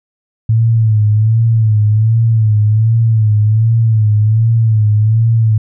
sine tone with vibrato, 110 Hz, A2, in tune, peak -7 dBFS, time 0.49-5.58 s, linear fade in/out 5 ms, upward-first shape sine, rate 1.3 Hz, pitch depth 71 cents each way, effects none

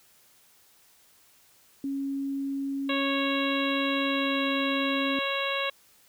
sine tone with pitch glide, 275.4 to 272.4 Hz, C#4 to C#4, -11 to -30 cents, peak -28 dBFS, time 1.84-5.19 s, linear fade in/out 2 ms, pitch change -19 cents, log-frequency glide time 4-4.43 s
harmonic tone, 552 Hz, C#5, 7 cents flat, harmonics 1 / 2 / 3 / 4 / 5 / 6 / 7, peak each -32 / -33 / -36 / -35 / -33 / -37 / -36 dBFS, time 2.89-5.7 s, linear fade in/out 5 ms
effects white hiss -60 dBFS RMS until 6.08 s

